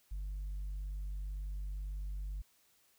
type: tone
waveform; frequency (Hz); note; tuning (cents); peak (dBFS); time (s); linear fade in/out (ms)
sine; 49; G1; 0; -35; 0.11-2.42; 10
effects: tanh soft clip ceiling -36 dBFS + white hiss -70 dBFS RMS until 2.98 s